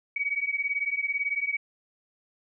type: beating tone pair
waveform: sine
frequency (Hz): 2252 / 2270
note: C#7 / C#7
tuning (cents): +27 / +41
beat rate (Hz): 18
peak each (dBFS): -29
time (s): 0.16-1.57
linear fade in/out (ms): 5
effects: none

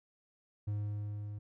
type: tone with level ramp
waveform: triangle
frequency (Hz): 103.83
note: G#2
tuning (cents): 0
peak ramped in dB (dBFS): -30 to -38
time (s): 0.67-1.39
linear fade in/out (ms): 10
effects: none

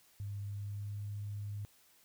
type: tone with pitch glide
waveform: sine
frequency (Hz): 101.2 to 102.73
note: G#2 to G#2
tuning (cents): -44 to -18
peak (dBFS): -38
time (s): 0.2-1.65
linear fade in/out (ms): 0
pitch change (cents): +26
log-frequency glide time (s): 0.47-0.96
effects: white hiss -66 dBFS RMS until 2.04 s

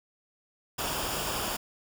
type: noise with comb filter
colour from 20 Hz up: pink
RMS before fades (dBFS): -32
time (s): 0.78-1.57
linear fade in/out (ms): 10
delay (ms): 0.49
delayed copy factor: -0.55
effects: none

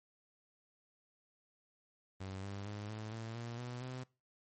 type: tone with pitch steps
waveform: sawtooth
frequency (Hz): 95.6 / 99.66 / 103.89 / 108.3 / 112.9 / 117.7 / 122.7 / 127.91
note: G2 / G2 / G#2 / A2 / A2 / A#2 / B2 / C3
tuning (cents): -43 / +29 / +1 / -27 / +45 / +17 / -11 / -39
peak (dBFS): -38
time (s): 2.2-4.04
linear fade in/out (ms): 10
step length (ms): 230
effects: noise-tail reverb RT60 0.3 s tail -22 dB re dry + MP3 32 kbps

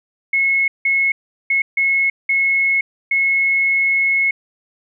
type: tone bursts at uneven times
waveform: sine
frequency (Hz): 2180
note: C#7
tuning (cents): -29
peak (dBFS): -13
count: 6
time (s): 0.33-0.68 / 0.85-1.12 / 1.5-1.62 / 1.77-2.1 / 2.29-2.81 / 3.11-4.31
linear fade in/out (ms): 5
effects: none

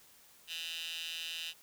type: tone with high-pass filter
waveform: 15% pulse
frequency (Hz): 164.81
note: E3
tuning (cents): 0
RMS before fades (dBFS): -41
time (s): 0.47-1.54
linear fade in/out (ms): 50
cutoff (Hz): 3100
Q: 5.8
effects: white hiss -61 dBFS RMS until 1.62 s

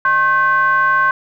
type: ring-modulated tone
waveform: triangle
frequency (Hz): 233.1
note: A#3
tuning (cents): 0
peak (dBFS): -6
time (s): 0.05-1.11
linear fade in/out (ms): 2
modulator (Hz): 1310
effects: none

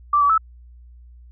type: tone with pitch steps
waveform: sine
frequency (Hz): 1170 / 1145 / 1309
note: D6 / D6 / E6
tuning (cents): -7 / -44 / -13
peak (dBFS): -13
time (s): 0.13-0.379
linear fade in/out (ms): 5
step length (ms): 83
effects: added 60 Hz sine -42 dBFS peak until 1.31 s

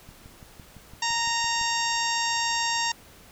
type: click train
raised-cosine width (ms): 5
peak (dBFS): -33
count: 10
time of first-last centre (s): 0.09-1.613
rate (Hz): 5.91
type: harmonic tone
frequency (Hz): 927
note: A#5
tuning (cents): -10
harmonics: 1 / 2 / 3 / 4 / 5 / 6 / 7 / 8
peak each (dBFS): -28 / -31 / -33 / -34 / -35 / -31 / -36 / -35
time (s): 1.02-2.92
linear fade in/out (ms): 5
effects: pink hiss -51 dBFS RMS until 3.31 s

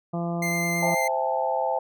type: harmonic tone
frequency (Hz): 170.8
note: F3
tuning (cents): -38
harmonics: 1 / 2 / 3 / 4 / 5 / 6 / 7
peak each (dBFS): -27 / -34 / -38 / -32 / -41 / -43 / -42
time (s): 0.13-0.95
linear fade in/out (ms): 10
type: tone with vibrato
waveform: 45% pulse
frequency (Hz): 2089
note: C7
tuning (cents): -3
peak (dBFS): -26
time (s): 0.42-1.08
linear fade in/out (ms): 5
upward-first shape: sine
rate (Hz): 9.3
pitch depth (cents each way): 9
type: chord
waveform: sine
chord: A minor seventh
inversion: first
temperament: equal with one note detuned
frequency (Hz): 523.3 / 659.3 / 800.5 / 880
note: C5 / E5 / G5 / A5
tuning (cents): 0 / 0 / +36 / 0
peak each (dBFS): -28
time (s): 0.82-1.79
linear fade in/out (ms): 5
effects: none

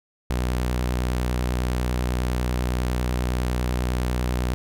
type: tone with vibrato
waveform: sawtooth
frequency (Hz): 61.74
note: B1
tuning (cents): 0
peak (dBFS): -18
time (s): 0.3-4.54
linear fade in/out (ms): 0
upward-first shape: sine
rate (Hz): 10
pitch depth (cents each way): 25
effects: none

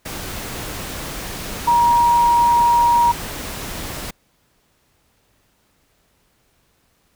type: tone in noise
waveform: sine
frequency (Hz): 948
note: A#5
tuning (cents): +29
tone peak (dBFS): -11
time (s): 1.67-3.12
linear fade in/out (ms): 10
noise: pink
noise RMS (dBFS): -29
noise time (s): 0.05-4.11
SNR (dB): +15
effects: pink hiss -62 dBFS RMS until 7.15 s

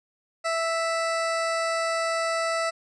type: tone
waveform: 20% pulse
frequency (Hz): 659.3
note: E5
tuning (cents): 0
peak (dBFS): -19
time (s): 0.44-2.71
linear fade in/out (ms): 20
effects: resampled to 22050 Hz

